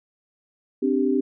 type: chord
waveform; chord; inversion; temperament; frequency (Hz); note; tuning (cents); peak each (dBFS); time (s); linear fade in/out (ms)
sine; C suspended second; none; equal; 261.6 / 293.7 / 392; C4 / D4 / G4; 0 / 0 / 0; -22 / -24 / -23; 0.82-1.21; 10
effects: none